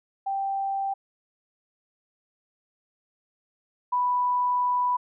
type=tone pair in turn; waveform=sine; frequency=784 / 987.8 Hz; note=G5 / B5; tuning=0 / 0 cents; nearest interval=major third; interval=400 cents; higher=second; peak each=-25 / -21 dBFS; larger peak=second; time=0.26-0.94 / 3.92-4.97 s; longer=second; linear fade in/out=10 ms; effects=none